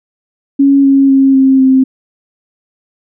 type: tone with pitch steps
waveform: sine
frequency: 277.2 / 273.5 / 269.9 / 266.4 / 262.9 Hz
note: C#4 / C#4 / C#4 / C4 / C4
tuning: 0 / -23 / -46 / +31 / +8 cents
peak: -4 dBFS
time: 0.59-1.84 s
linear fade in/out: 10 ms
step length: 250 ms
effects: none